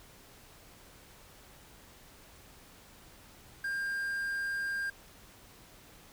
triangle tone with quantisation, 1600 Hz, G6, 35 cents sharp, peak -30 dBFS, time 3.64-4.9 s, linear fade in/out 5 ms, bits 9, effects pink hiss -56 dBFS RMS until 6.12 s

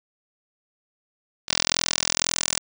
10% pulse tone with band-pass filter sweep, 42 Hz, E1, 33 cents sharp, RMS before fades -25 dBFS, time 1.48-2.59 s, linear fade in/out 10 ms, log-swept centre 4800 to 7200 Hz, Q 1.8, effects none

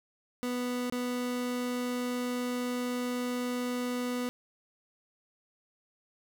30% pulse tone with dropouts, 246.9 Hz, B3, in tune, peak -28 dBFS, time 0.43-4.29 s, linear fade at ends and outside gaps 0 ms, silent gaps 0.899-0.924 s, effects none

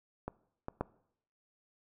clicks, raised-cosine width 1 ms, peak -23 / -24 / -18 dBFS, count 3, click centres 0.28 / 0.684 / 0.81 s, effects noise-tail reverb RT60 0.7 s tail -21 dB re dry

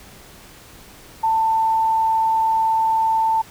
sine tone, 891 Hz, A5, 22 cents sharp, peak -15 dBFS, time 1.23-3.42 s, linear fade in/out 10 ms, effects pink hiss -44 dBFS RMS until 3.5 s

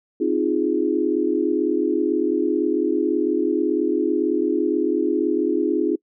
sine chord, F minor seventh, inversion second, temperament equal, 261.6 / 311.1 / 349.2 / 415.3 Hz, C4 / Eb4 / F4 / Ab4, 0 / 0 / 0 / 0 cents, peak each -26 / -22 / -22 / -24 dBFS, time 0.2-5.96 s, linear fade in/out 10 ms, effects noise-tail reverb RT60 0.1 s tail -24 dB re dry

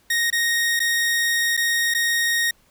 sawtooth tone with dropouts, 1864.7 Hz, A#6, in tune, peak -15 dBFS, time 0.1-2.51 s, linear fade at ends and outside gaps 5 ms, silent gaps 0.303-0.326 / 0.794-0.801 / 1.568-1.574 / 1.94-1.947 s, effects pink hiss -59 dBFS RMS until 2.7 s

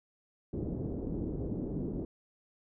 white low-pass noise, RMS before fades -36 dBFS, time 0.53-2.05 s, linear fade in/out 2 ms, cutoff 370 Hz, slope 24 dB/octave, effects none

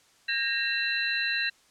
sine tone cluster, 1608 / 1856 / 2708 / 4015 Hz, G6 / A#6 / E7 / B7, +44 / -8 / +46 / +28 cents, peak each -31 dBFS, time 0.28-1.5 s, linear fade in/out 10 ms, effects white hiss -61 dBFS RMS until 1.7 s + low-pass 8000 Hz 12 dB/octave

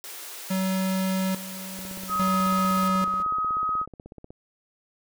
white high-pass noise, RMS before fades -39 dBFS, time 0.04-2.88 s, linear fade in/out 0 ms, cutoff 300 Hz, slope 48 dB/octave
square tone with tremolo, 189.1 Hz, F#3, 38 cents sharp, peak -24 dBFS, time 0.5-3.23 s, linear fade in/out 10 ms, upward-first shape square, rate 0.59 Hz, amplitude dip 80%
click train, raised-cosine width 2 ms, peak -29 dBFS, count 42, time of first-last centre 1.79-4.305 s, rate 16.3 Hz
sine tone, 1264 Hz, D#6, 27 cents sharp, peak -23 dBFS, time 2.08-3.86 s, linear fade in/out 50 ms
effects none

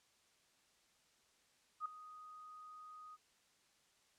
sine tone with ADSR envelope, 1246 Hz, D#6, 2 cents sharp, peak -36 dBFS, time 1.8-3.17 s, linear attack 55 ms, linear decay 4 ms, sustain -16 dB, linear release 30 ms, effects white hiss -73 dBFS RMS until 4.18 s + low-pass 8000 Hz 12 dB/octave

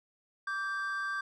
triangle tone pair together, 1161.5 / 1577 Hz, D6 / G6, -20 / +10 cents, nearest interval perfect fourth, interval 530 cents, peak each -35 / -32 dBFS, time 0.47-1.21 s, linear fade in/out 5 ms, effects resampled to 24000 Hz

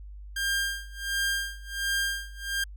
sawtooth tone with tremolo, 1600 Hz, G6, 35 cents sharp, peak -21 dBFS, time 0.36-2.64 s, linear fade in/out 5 ms, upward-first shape sine, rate 1.4 Hz, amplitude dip 95%, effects added 50 Hz sine -40 dBFS peak until 2.76 s

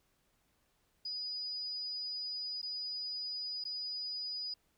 sine tone with dropouts, 4945 Hz, D#8, 12 cents flat, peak -37 dBFS, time 1.05-4.54 s, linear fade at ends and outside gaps 5 ms, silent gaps 2.617-2.628 / 3.64-3.651 s, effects pink hiss -75 dBFS RMS until 4.77 s

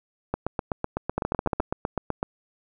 two click trains, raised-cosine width 1 ms, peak -11 / -10 dBFS, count 16 / 7, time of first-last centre 0.34-2.229 / 1.18-1.603 s, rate 7.94 / 14.2 Hz, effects none

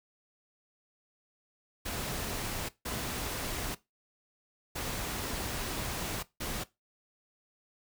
pink noise bursts at uneven times, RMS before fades -36 dBFS, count 4, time 1.85-2.69 / 2.85-3.75 / 4.75-6.23 / 6.4-6.64 s, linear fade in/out 10 ms, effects noise-tail reverb RT60 0.2 s tail -18 dB re dry

